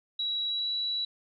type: tone with pitch glide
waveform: sine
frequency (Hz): 3890 to 3924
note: B7 to B7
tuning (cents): -27 to -12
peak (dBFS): -28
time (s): 0.19-1.05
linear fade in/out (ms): 5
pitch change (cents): +15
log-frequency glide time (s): 0.47-0.7
effects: none